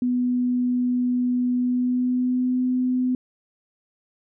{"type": "tone with pitch glide", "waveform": "sine", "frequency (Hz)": [247.7, 252.8], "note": ["B3", "B3"], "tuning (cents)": [5, 41], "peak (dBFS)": -19, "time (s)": [0.02, 3.15], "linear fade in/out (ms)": 2, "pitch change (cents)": 36, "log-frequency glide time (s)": [1.57, 2.62], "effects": []}